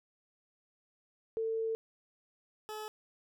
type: tone pair in turn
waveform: sine / 20% pulse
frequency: 448 / 428.9 Hz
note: A4 / A4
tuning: +31 / -44 cents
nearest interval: minor second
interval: 75 cents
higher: first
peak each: -31 / -35 dBFS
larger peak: first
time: 1.37-1.75 / 2.69-2.88 s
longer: first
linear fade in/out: 0 ms
effects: none